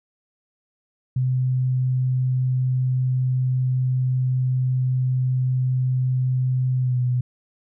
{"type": "tone with pitch glide", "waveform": "sine", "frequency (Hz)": [128.2, 124.69], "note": ["C3", "B2"], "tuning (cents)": [-35, 17], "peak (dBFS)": -18, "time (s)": [1.16, 7.21], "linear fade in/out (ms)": 5, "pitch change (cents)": -48, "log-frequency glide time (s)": [6.79, 6.98], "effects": []}